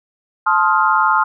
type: chord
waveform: sine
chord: F dominant seventh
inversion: first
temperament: just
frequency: 873.1 / 1047.7 / 1257.2 / 1396.9 Hz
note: A5 / C6 / Eb6 / F6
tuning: -14 / +2 / +18 / 0 cents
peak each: -17 dBFS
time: 0.46-1.24 s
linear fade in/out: 10 ms
effects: none